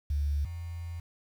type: tone pair in turn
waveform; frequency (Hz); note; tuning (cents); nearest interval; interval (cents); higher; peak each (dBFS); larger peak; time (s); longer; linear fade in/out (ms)
sine; 72.2 / 84.97; D2 / F2; -29 / -47; minor third; 282; second; -26 / -35; first; 0.1-0.45 / 0.45-1; second; 5
effects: 9-bit